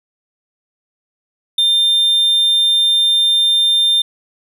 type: tone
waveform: triangle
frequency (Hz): 3600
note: A7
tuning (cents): +39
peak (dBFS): -9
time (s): 1.58-4.02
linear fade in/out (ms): 5
effects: none